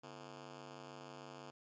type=ring-modulated tone; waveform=10% pulse; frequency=196 Hz; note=G3; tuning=in tune; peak=-39 dBFS; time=0.03-1.51 s; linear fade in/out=10 ms; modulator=54.9 Hz; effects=resampled to 16000 Hz